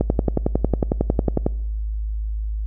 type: click train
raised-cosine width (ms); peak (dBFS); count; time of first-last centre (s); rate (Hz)
2; -4; 17; 0.01-1.465; 11
effects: noise-tail reverb RT60 0.9 s tail -24 dB re dry + added 53 Hz sine -22 dBFS peak until 2.66 s